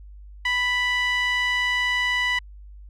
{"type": "tone with band-pass filter", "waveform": "sawtooth", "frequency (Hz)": 987.8, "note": "B5", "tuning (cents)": 0, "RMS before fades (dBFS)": -23, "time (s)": [0.45, 2.39], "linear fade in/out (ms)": 5, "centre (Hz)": 2300, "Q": 5, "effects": ["added 50 Hz sine -40 dBFS peak until 2.89 s"]}